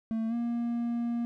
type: tone with pitch glide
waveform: triangle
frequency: 223.8 to 236 Hz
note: A3 to A#3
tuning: +30 to +22 cents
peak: -26 dBFS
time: 0.11-1.25 s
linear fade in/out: 0 ms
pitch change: +92 cents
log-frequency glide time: 0.28-0.34 s
effects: none